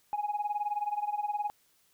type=tone with tremolo; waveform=sine; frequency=830.6 Hz; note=G#5; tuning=in tune; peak=-25 dBFS; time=0.13-1.5 s; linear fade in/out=0 ms; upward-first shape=sine; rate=19 Hz; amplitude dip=85%; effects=tanh soft clip ceiling -24 dBFS + white hiss -68 dBFS RMS until 1.93 s